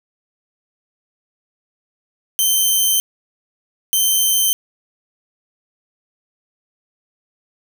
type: tone bursts at uneven times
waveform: 5% pulse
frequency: 3103 Hz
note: G7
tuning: 18 cents flat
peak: -5 dBFS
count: 2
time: 2.39-3 / 3.93-4.53 s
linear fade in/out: 0 ms
effects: none